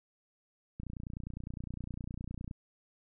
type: click train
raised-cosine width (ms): 5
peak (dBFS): -28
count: 52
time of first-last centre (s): 0.8-2.511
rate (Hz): 29.8
effects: none